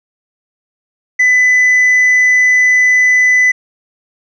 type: tone with tanh clipping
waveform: sine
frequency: 2001 Hz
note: B6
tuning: 22 cents sharp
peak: -7 dBFS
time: 1.19-3.52 s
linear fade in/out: 10 ms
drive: 2 dB
effects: none